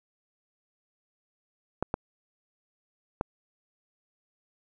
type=clicks; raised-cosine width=1 ms; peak=-13 dBFS; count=3; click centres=1.826 / 1.941 / 3.211 s; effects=none